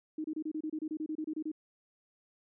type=tone bursts; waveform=sine; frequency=311.1 Hz; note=D#4; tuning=in tune; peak=-33 dBFS; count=15; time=0.18-1.517 s; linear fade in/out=5 ms; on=63 ms; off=28 ms; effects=none